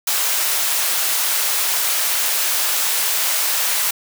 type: high-pass noise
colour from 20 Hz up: white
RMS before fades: -19 dBFS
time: 0.07-3.91 s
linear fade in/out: 5 ms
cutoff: 650 Hz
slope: 12 dB/octave
effects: none